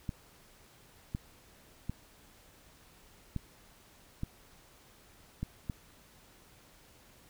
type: clicks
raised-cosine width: 5 ms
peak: -22 dBFS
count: 7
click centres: 0.092 / 1.149 / 1.896 / 3.363 / 4.234 / 5.43 / 5.698 s
effects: pink hiss -60 dBFS RMS until 7.29 s